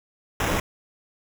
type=noise with sample-and-hold; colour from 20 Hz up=pink; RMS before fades=-24 dBFS; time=0.4-0.6 s; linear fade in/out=2 ms; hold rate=4410 Hz; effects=none